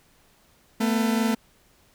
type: tone pair together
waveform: 40% pulse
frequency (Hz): 222.5 / 246.5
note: A3 / B3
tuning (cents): +20 / -3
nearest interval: major second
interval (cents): 177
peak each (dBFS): -21 / -26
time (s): 0.8-1.35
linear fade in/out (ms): 10
effects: pink hiss -60 dBFS RMS until 1.94 s